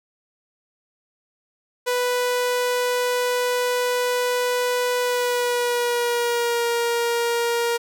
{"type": "tone with pitch glide", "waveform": "sawtooth", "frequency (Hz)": [493.9, 470.5], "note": ["B4", "A#4"], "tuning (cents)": [0, 16], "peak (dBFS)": -16, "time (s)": [1.86, 7.78], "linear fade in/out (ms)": 20, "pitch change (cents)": -84, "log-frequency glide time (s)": [5, 6.66], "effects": []}